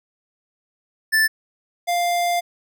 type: tone pair in turn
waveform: square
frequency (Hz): 1760 / 698.5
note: A6 / F5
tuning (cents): 0 / 0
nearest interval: octave + major third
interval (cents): 1600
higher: first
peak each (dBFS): -15 / -19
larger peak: first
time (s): 1.12-1.28 / 1.87-2.41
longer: second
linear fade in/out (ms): 20
effects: none